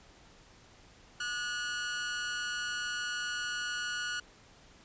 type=tone with amplitude modulation; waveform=sawtooth; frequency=1455 Hz; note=F#6; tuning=29 cents flat; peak=-27 dBFS; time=1.2-4.2 s; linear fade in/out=5 ms; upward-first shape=sine; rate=253 Hz; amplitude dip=60%; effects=pink hiss -58 dBFS RMS until 4.84 s + resampled to 16000 Hz